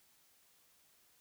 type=silence; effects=white hiss -69 dBFS RMS until 1.2 s